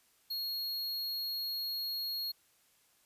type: tone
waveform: square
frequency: 4300 Hz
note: C8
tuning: 47 cents sharp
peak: -35 dBFS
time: 0.3-2.32 s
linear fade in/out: 10 ms
effects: white hiss -69 dBFS RMS until 3.05 s + resampled to 32000 Hz